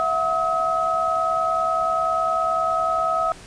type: tone cluster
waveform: sine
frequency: 659 / 729 / 1278 Hz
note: E5 / F#5 / D#6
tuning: -1 / -26 / +46 cents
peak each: -24 / -26 / -21 dBFS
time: 0-3.32 s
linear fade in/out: 0 ms
effects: pink hiss -43 dBFS RMS until 3.46 s + resampled to 22050 Hz